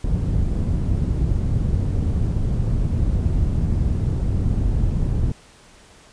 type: low-pass noise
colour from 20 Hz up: white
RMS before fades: -20 dBFS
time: 0.04-5.32 s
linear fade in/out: 5 ms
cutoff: 100 Hz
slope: 12 dB/octave
effects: pink hiss -49 dBFS RMS until 6.12 s + resampled to 22050 Hz